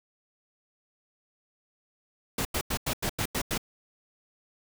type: noise bursts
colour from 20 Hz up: pink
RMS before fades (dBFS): -29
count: 8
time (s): 2.38-3.578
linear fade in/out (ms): 5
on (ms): 71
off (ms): 90
effects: none